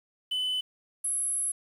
sine tone pair in turn, 3014 / 10869 Hz, F#7 / F9, +31 / -48 cents, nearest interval octave + minor seventh, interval 2221 cents, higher second, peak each -24 / -24 dBFS, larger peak neither, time 0.31-0.61 / 1.04-1.52 s, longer second, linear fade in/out 10 ms, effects tanh soft clip ceiling -26 dBFS + 9-bit

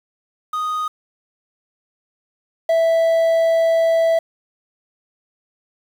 triangle tone pair in turn, 1243 / 658.5 Hz, D#6 / E5, -2 / -2 cents, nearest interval major seventh, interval 1100 cents, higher first, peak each -18 / -11 dBFS, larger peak second, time 0.53-0.88 / 2.69-4.19 s, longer second, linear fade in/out 5 ms, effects 7-bit

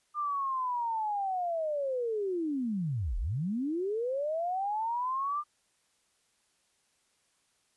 sine linear two-way sweep, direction down then up, 1208 to 35.3 to 1208 Hz, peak -29 dBFS, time 0.14-5.44 s, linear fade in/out 50 ms, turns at 3.18 s, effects white hiss -72 dBFS RMS until 7.76 s + resampled to 24000 Hz

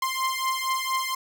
sawtooth beating tone pair, 1046.5 / 1050.8 Hz, C6 / C6, 0 / +7 cents, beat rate 4.3 Hz, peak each -24 dBFS, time 0.02-1.15 s, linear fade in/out 5 ms, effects none

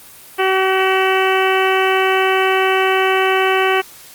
harmonic tone with a mistuned harmonic, 380 Hz, F#4, 46 cents sharp, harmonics 1 / 2 / 3 / 4 / 5 / 6 / 7 / 8, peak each -16 / -19 / -21 / -22 / -23 / -24 / -24 / -25 dBFS, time 0.38-3.82 s, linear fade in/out 20 ms, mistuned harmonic 8, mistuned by -19 cents, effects white hiss -40 dBFS RMS until 4.14 s + Opus 32 kbps

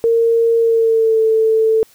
sine tone with pitch glide, 460.1 to 442.9 Hz, A#4 to A4, -23 to +11 cents, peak -10 dBFS, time 0.04-1.83 s, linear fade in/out 0 ms, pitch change -66 cents, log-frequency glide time 0.58-1.21 s, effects white hiss -50 dBFS RMS until 1.94 s

